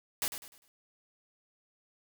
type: noise with echo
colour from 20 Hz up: white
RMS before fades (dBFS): -32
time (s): 0.22-0.28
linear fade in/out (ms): 0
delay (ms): 100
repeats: 4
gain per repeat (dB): -9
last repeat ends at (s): 0.68
effects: none